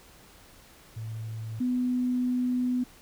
sine tone pair in turn, 111.1 / 249.4 Hz, A2 / B3, +17 / +17 cents, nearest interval octave + major second, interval 1400 cents, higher second, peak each -33 / -24 dBFS, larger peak second, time 0.96-1.6 / 1.6-2.84 s, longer second, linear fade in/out 10 ms, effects pink hiss -54 dBFS RMS until 3.01 s

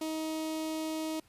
sawtooth tone with notch filter, 315.7 Hz, D#4, 25 cents sharp, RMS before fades -35 dBFS, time 0.01-1.2 s, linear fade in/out 5 ms, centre 1600 Hz, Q 1.3, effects pink hiss -65 dBFS RMS until 1.28 s + resampled to 32000 Hz

